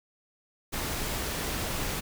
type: noise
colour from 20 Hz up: pink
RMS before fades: -32 dBFS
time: 0.72-2.01 s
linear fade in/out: 20 ms
effects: none